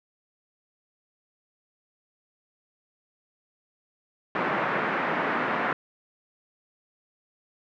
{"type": "band-pass noise", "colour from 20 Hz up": "white", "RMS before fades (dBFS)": -27, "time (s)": [4.35, 5.73], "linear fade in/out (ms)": 2, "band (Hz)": [160, 1800], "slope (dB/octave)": 24, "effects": []}